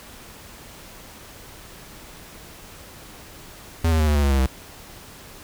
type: tone with pitch steps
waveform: square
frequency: 82.41 / 79.74 / 77.16 / 74.66 / 72.24 / 69.9 / 67.64 / 65.45 Hz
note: E2 / D#2 / D#2 / D2 / D2 / C#2 / C#2 / C2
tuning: 0 / +43 / -14 / +29 / -28 / +15 / -42 / +1 cents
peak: -17 dBFS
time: 3.84-4.464 s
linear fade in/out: 5 ms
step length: 78 ms
effects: pink hiss -43 dBFS RMS until 5.43 s